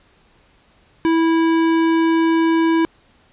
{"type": "tone with hard clipping", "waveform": "sine", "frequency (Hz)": 327.7, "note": "E4", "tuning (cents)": -10, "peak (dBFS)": -15, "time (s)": [1.05, 2.85], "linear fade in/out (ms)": 0, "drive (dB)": 15, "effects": ["pink hiss -55 dBFS RMS until 3.32 s", "resampled to 8000 Hz"]}